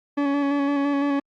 40% pulse tone with vibrato, 282.8 Hz, C#4, 35 cents sharp, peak -19 dBFS, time 0.17-1.2 s, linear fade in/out 10 ms, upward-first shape square, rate 5.9 Hz, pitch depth 20 cents each way, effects low-pass 2000 Hz 12 dB/octave + Opus 48 kbps

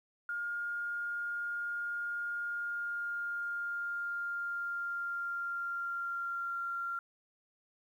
sine tone with pitch glide, 1416 to 1382.1 Hz, F6 to F6, +23 to -18 cents, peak -34 dBFS, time 0.29-6.99 s, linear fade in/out 2 ms, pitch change -41 cents, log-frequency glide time 2.41-6.59 s, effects 11-bit

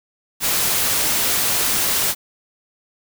white noise, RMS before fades -19 dBFS, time 0.4-2.15 s, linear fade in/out 50 ms, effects none

